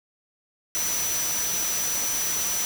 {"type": "tone in noise", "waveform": "sine", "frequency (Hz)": 5930, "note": "F#8", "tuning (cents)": 3, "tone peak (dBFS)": -26, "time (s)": [0.75, 2.65], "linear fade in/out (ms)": 0, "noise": "white", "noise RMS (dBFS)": -29, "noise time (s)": [0.75, 2.65], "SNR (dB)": 0, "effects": []}